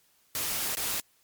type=noise with dropouts; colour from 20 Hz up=white; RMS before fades=-31 dBFS; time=0.35-1 s; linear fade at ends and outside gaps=1 ms; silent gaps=0.752-0.77 s; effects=white hiss -66 dBFS RMS until 1.23 s + MP3 96 kbps